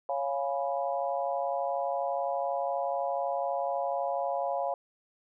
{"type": "chord", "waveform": "sine", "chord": "C# dominant seventh", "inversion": "none", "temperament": "equal", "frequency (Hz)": [554.4, 698.5, 830.6, 987.8], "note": ["C#5", "E#5", "G#5", "B5"], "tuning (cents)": [0, 0, 0, 0], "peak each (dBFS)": [-32, -32, -35, -38], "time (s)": [0.09, 4.74], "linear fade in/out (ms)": 2, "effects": []}